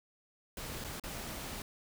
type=noise with dropouts; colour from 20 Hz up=pink; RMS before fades=-42 dBFS; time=0.57-1.62 s; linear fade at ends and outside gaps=2 ms; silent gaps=0.841-0.845 / 0.998-1.037 s; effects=none